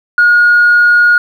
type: tone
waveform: sine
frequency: 1438 Hz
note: F#6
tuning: 50 cents flat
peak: -3 dBFS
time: 0.18-1.18 s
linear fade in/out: 2 ms
effects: tanh soft clip ceiling -1 dBFS + 7-bit